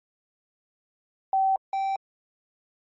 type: tone pair in turn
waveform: sine / triangle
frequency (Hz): 770 / 777.6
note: G5 / G5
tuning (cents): -31 / -14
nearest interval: unison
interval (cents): 17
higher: second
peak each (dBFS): -19 / -22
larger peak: first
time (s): 1.33-1.56 / 1.73-1.96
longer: neither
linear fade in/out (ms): 2
effects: MP3 32 kbps

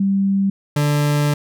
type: tone pair in turn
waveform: sine / 40% pulse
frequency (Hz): 196 / 146.83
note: G3 / D3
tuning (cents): 0 / 0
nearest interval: perfect fourth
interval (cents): 500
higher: first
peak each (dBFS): -14 / -14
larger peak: neither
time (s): 0-0.5 / 0.76-1.34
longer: second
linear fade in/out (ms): 5
effects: none

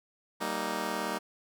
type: chord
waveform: 10% pulse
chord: Eb major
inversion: first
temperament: just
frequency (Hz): 194.45 / 233.3 / 311.1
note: G3 / Bb3 / Eb4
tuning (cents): -14 / +2 / 0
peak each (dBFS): -28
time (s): 0.4-1.19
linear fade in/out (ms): 20
effects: none

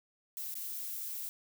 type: noise with dropouts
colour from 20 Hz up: violet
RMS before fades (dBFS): -40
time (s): 0.37-1.29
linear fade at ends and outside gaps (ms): 0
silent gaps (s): 0.541-0.554
effects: none

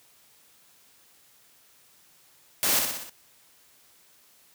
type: noise with echo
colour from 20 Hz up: white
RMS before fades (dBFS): -24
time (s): 2.63-2.79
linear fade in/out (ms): 0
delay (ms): 61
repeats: 5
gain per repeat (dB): -4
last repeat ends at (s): 3.095
effects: white hiss -59 dBFS RMS until 4.54 s + high-pass 60 Hz 12 dB/octave

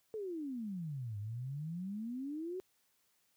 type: exponential two-way sweep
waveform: sine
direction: down then up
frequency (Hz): 450 to 100.2 to 381.9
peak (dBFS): -38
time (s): 0.14-2.6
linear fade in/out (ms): 0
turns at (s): 1.18
effects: white hiss -75 dBFS RMS until 3.36 s + high-pass 60 Hz 12 dB/octave

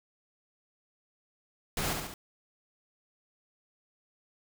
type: noise with echo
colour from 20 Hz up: pink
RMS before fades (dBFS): -32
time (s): 1.77-1.93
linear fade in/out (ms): 2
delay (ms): 70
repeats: 3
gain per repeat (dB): -4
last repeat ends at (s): 2.14
effects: none

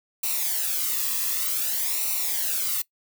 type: noise with flanger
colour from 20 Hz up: blue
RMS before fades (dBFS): -26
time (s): 0.23-2.82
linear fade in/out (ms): 5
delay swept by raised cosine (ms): 0.6 to 1.36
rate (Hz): 0.54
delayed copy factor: -0.7
effects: noise-tail reverb RT60 0.1 s tail -21 dB re dry

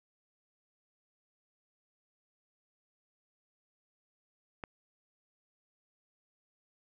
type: click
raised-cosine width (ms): 0.5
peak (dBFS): -24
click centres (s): 4.638
effects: none

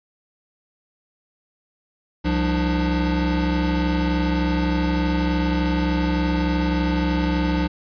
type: tone cluster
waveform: square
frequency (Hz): 66.4 / 175.8 / 299.4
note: C2 / F3 / D4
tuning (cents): +26 / +12 / +33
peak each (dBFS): -24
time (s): 2.24-7.68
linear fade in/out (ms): 20
effects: resampled to 11025 Hz

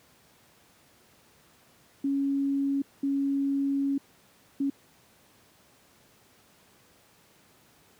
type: tone bursts at uneven times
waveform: sine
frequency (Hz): 277.2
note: C#4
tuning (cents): 0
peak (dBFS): -24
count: 3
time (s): 2.04-2.82 / 3.03-3.98 / 4.6-4.7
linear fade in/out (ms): 5
effects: pink hiss -60 dBFS RMS until 7.99 s + high-pass 100 Hz 12 dB/octave

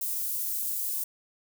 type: high-pass noise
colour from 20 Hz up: white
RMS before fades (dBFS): -31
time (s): 0.01-1.04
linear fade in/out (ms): 5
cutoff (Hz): 11000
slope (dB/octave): 12
effects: none

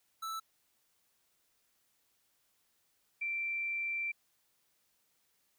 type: tone pair in turn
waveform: square / sine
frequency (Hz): 1318.5 / 2349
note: E6 / D7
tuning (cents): 0 / 0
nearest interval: minor seventh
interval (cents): 1000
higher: second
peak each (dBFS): -38 / -33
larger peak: second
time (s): 0.22-0.4 / 3.21-4.12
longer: second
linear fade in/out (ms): 10
effects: white hiss -75 dBFS RMS until 5.58 s

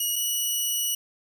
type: tone pair in turn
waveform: 10% pulse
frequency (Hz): 2902 / 2932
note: F#7 / F#7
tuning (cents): -34 / -16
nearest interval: unison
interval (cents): 18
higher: second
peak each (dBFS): -16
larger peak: neither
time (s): 0-0.16 / 0.16-0.95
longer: second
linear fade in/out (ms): 5
effects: none

